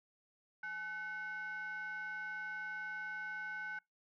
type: tone with frequency modulation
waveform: sine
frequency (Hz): 1512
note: F#6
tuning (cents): +37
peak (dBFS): -39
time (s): 0.63-3.79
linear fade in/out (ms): 5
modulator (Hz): 667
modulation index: 0.57
effects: noise-tail reverb RT60 0.2 s tail -26 dB re dry + tanh soft clip ceiling -36 dBFS